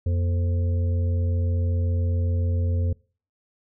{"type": "harmonic tone with a mistuned harmonic", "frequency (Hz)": 87.31, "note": "F2", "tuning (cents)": 0, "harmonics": [1, 3, 5, 6], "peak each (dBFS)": [-20, -36, -39, -39], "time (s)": [0.06, 2.93], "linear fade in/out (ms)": 5, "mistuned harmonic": 3, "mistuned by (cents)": -140, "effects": ["noise-tail reverb RT60 0.4 s tail -24 dB re dry"]}